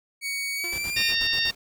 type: tone with pitch glide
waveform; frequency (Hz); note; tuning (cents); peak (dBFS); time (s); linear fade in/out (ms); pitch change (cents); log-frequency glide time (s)
sawtooth; 2240 to 2415; C#7 to D7; +18 to +48; -24; 0.21-1.14; 50; +130; 0.55-0.99
type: tone with exponential decay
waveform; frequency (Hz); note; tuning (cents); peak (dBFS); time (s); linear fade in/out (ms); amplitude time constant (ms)
sawtooth; 349.2; F4; 0; -31; 0.64-0.94; 0; 64
type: noise with tremolo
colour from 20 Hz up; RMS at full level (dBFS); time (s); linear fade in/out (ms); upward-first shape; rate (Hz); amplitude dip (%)
pink; -38; 0.72-1.55; 5; square; 8.2; 75
type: harmonic tone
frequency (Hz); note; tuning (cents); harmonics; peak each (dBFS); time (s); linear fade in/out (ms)
918; A#5; -27; 2 / 3 / 4 / 5 / 6; -28 / -28 / -27 / -28 / -31; 0.96-1.51; 10
effects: none